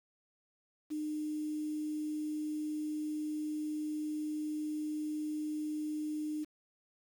sine tone with quantisation, 304.2 Hz, D#4, 39 cents flat, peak -34 dBFS, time 0.9-6.45 s, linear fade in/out 20 ms, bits 9, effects none

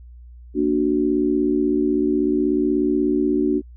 sine chord, Bb augmented, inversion none, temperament equal, 233.1 / 293.7 / 370 Hz, Bb3 / D4 / F#4, 0 / 0 / 0 cents, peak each -24 / -19 / -21 dBFS, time 0.54-3.62 s, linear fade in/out 50 ms, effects added 60 Hz sine -39 dBFS peak until 3.76 s

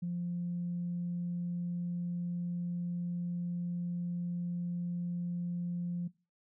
sine tone, 174.61 Hz, F3, in tune, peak -32 dBFS, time 0.02-6.08 s, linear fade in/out 10 ms, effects noise-tail reverb RT60 0.3 s tail -21 dB re dry + tanh soft clip ceiling -28 dBFS

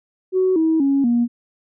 sine tone with pitch steps, 373.3 / 321.2 / 276.4 / 237.9 Hz, F#4 / E4 / C#4 / A#3, +15 / -45 / -5 / +35 cents, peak -13 dBFS, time 0.32-1.28 s, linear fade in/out 50 ms, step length 240 ms, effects tanh soft clip ceiling -9 dBFS

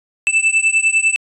square beating tone pair, 2639 / 2649 Hz, E7 / E7, +1 / +8 cents, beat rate 10 Hz, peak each -16 dBFS, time 0.27-1.16 s, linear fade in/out 0 ms, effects resampled to 24000 Hz

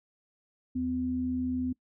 sine tone pair together, 80 / 254 Hz, D#2 / B3, +49 / +49 cents, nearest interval octave + minor sixth, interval 2000 cents, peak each -39 / -28 dBFS, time 0.75-1.73 s, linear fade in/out 10 ms, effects noise-tail reverb RT60 0.1 s tail -22 dB re dry

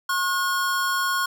square tone pair together, 1082 / 1444.3 Hz, C#6 / F#6, -42 / -42 cents, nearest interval perfect fourth, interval 500 cents, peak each -25 dBFS, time 0.09-1.26 s, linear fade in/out 5 ms, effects none

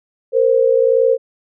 sine tone pair together, 461.7 / 523.3 Hz, A#4 / C5, -17 / 0 cents, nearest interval major second, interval 217 cents, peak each -13 dBFS, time 0.32-1.18 s, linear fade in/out 50 ms, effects none

